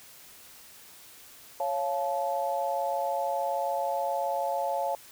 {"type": "chord", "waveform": "sine", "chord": "Db augmented", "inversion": "none", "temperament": "just", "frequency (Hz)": [554.4, 693, 866.2], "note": ["Db5", "F5", "A5"], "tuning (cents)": [0, -14, -27], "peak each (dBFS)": -31, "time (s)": [1.6, 4.95], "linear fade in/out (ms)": 2, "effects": ["white hiss -51 dBFS RMS until 5.11 s"]}